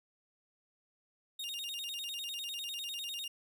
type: tone with vibrato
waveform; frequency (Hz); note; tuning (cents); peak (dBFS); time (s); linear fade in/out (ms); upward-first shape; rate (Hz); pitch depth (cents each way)
40% pulse; 3241; G#7; -43; -37; 1.39-3.28; 5; square; 10; 240
effects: none